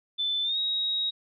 sine tone with pitch glide, 3520 to 3794 Hz, A7 to A#7, 0 to +30 cents, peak -25 dBFS, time 0.18-1.11 s, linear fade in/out 20 ms, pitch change +130 cents, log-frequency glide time 0.43-0.58 s, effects none

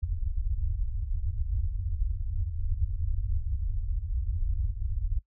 pink low-pass noise, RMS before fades -29 dBFS, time 0.02-5.19 s, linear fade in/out 10 ms, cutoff 100 Hz, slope 96 dB/octave, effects noise-tail reverb RT60 0.1 s tail -19 dB re dry

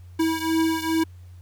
square beating tone pair, 322.8 / 325.2 Hz, E4 / E4, -36 / -23 cents, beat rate 2.4 Hz, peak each -23 / -26 dBFS, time 0.19-1.04 s, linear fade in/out 10 ms, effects added 89 Hz sine -41 dBFS peak until 1.41 s + pink hiss -62 dBFS RMS until 1.41 s

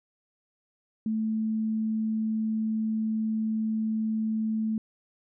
sine tone, 219.4 Hz, A3, 5 cents flat, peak -25 dBFS, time 1.06-4.78 s, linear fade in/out 2 ms, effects none

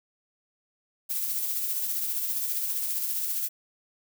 violet noise with tremolo, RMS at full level -28 dBFS, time 1.09-3.49 s, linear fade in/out 20 ms, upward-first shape sine, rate 15 Hz, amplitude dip 35%, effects none

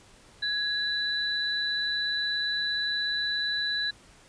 sine tone pair together, 1671 / 3974 Hz, G#6 / B7, +10 / +10 cents, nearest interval octave + minor third, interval 1500 cents, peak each -30 / -28 dBFS, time 0.42-3.91 s, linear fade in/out 10 ms, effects pink hiss -55 dBFS RMS until 4.28 s + resampled to 22050 Hz

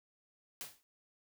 white noise with exponential decay, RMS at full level -40 dBFS, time 0.61-0.83 s, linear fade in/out 0 ms, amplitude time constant 47 ms, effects none

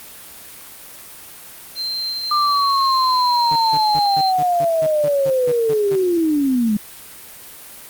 sine tone, 4136 Hz, C8, 21 cents flat, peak -21 dBFS, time 1.75-4.33 s, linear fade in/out 50 ms
sine linear sweep, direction down, 1200 to 203.1 Hz, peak -14 dBFS, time 2.31-6.77 s, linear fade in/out 5 ms
sawtooth tone bursts, 150.7 Hz, D3, 45 cents sharp, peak -23 dBFS, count 12, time 3.51-5.956 s, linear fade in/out 5 ms, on 48 ms, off 170 ms
effects white hiss -38 dBFS RMS until 7.89 s + Opus 32 kbps

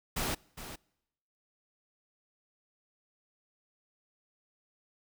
pink noise with echo, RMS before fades -33 dBFS, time 0.16-0.35 s, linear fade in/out 10 ms, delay 410 ms, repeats 1, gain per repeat -11 dB, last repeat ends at 0.76 s, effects noise-tail reverb RT60 0.9 s tail -26 dB re dry

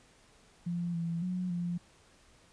sine tone with pitch steps, 173 / 167.9 / 181.8 / 174.1 Hz, F3 / E3 / F#3 / F3, -16 / +32 / -30 / -5 cents, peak -31 dBFS, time 0.66-1.78 s, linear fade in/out 10 ms, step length 280 ms, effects pink hiss -62 dBFS RMS until 2.52 s + resampled to 22050 Hz

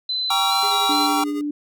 sine tone with vibrato, 3951 Hz, B7, in tune, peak -21 dBFS, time 0.09-1.07 s, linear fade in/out 5 ms, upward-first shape square, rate 2.4 Hz, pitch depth 36 cents each way
square chord, G diminished seventh, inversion none, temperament just, 784 / 940.8 / 1128.9 / 1354.7 Hz, G5 / Bb5 / Db6 / Fb6, 0 / +16 / +31 / +47 cents, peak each -23 / -27 / -26 / -26 dBFS, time 0.3-1.24 s, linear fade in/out 5 ms
square tone with tremolo, 409 Hz, G#4, 26 cents flat, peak -30 dBFS, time 0.63-1.41 s, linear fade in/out 0 ms, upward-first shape sine, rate 11 Hz, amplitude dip 65%
sine tone, 293.7 Hz, D4, in tune, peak -22 dBFS, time 0.89-1.51 s, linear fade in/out 5 ms
effects none

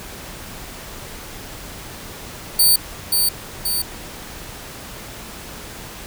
5% pulse tone with echo, 4560 Hz, C#8, 48 cents sharp, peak -4 dBFS, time 2.59-2.76 s, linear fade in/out 5 ms, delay 530 ms, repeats 2, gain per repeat -4 dB, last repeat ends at 3.82 s, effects pink hiss -35 dBFS RMS until 6.06 s

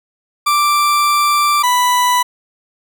40% pulse tone pair in turn, 1174.7 / 988.5 Hz, D6 / B5, 0 / +1 cents, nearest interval minor third, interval 299 cents, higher first, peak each -10 dBFS, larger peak neither, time 0.46-1.63 / 1.63-2.23 s, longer first, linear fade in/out 10 ms, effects none

